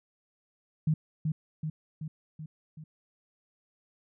sine tone with echo, 155.56 Hz, D#3, in tune, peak -22 dBFS, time 0.87-0.94 s, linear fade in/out 5 ms, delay 380 ms, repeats 5, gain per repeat -4 dB, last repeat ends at 2.84 s, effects none

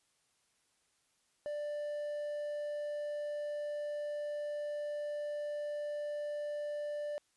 triangle tone with quantisation, 590 Hz, D5, 8 cents sharp, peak -34 dBFS, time 1.46-7.18 s, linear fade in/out 0 ms, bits 10, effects white hiss -75 dBFS RMS until 7.36 s + resampled to 24000 Hz

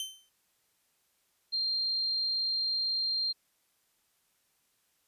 sawtooth tone with exponential decay, 3086 Hz, G7, 28 cents flat, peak -28 dBFS, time 0-0.29 s, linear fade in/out 1 ms, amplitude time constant 63 ms
sine tone, 4186 Hz, C8, in tune, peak -28 dBFS, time 1.52-3.33 s, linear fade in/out 20 ms
effects white hiss -73 dBFS RMS until 5.07 s + resampled to 32000 Hz

